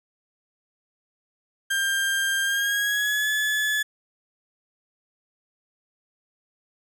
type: tone with pitch glide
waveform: 35% pulse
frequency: 1593 to 1717.2 Hz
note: G6 to A6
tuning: +27 to -43 cents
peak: -20 dBFS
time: 1.7-3.83 s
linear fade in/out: 10 ms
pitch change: +130 cents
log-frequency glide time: 2.42-3.29 s
effects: none